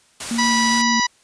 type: noise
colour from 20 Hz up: white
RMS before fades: -28 dBFS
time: 0.2-0.82 s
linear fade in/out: 5 ms
type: tone with vibrato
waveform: sine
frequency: 230.6 Hz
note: A#3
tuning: 19 cents flat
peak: -20 dBFS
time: 0.31-1 s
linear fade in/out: 2 ms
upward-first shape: square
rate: 2.4 Hz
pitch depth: 13 cents each way
type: harmonic tone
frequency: 979 Hz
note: B5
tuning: 15 cents flat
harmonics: 1 / 2 / 3 / 4 / 5 / 6 / 7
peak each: -20 / -21 / -30 / -27 / -25 / -26 / -37 dBFS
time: 0.38-1.07 s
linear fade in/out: 10 ms
effects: white hiss -56 dBFS RMS until 1.23 s + resampled to 22050 Hz